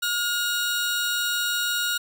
sawtooth tone pair together, 1427 / 3810 Hz, F6 / A#7, +37 / +37 cents, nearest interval octave + perfect fourth, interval 1700 cents, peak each -21 / -25 dBFS, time 0.02-1.98 s, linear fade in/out 10 ms, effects none

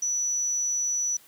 sine tone, 5920 Hz, F#8, in tune, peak -24 dBFS, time 0.02-1.17 s, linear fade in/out 5 ms, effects white hiss -55 dBFS RMS until 1.27 s + high-pass 60 Hz 12 dB/octave

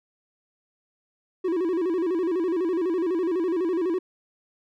triangle tone with vibrato, 349.2 Hz, F4, in tune, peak -20 dBFS, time 1.44-3.99 s, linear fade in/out 10 ms, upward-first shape square, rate 12 Hz, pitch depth 110 cents each way, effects none

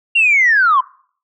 sine linear sweep, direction down, 2800 to 994 Hz, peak -8 dBFS, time 0.15-0.81 s, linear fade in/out 10 ms, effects noise-tail reverb RT60 0.5 s tail -22 dB re dry + tanh soft clip ceiling -4 dBFS

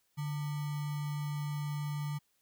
sine tone with sample-and-hold, 146.83 Hz, D3, in tune, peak -33 dBFS, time 0.17-2.19 s, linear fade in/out 20 ms, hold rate 1050 Hz, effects white hiss -75 dBFS RMS until 2.41 s

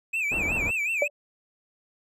triangle tone with vibrato, 2489 Hz, D#7, in tune, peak -23 dBFS, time 0.13-1.08 s, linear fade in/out 10 ms, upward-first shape sine, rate 5.4 Hz, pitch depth 150 cents each way
pink low-pass noise, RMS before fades -33 dBFS, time 0.31-0.71 s, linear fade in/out 10 ms, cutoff 970 Hz, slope 12 dB/octave
sine tone with exponential decay, 581 Hz, D5, 19 cents flat, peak -16 dBFS, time 1.02-1.1 s, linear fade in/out 2 ms, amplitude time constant 17 ms
effects none

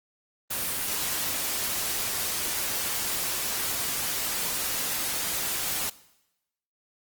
white noise, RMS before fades -29 dBFS, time 0.5-5.9 s, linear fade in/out 10 ms, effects noise-tail reverb RT60 0.9 s tail -19 dB re dry + Opus 24 kbps

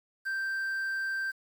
triangle tone with quantisation, 1568 Hz, G6, in tune, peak -28 dBFS, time 0.25-1.32 s, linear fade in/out 20 ms, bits 9, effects none

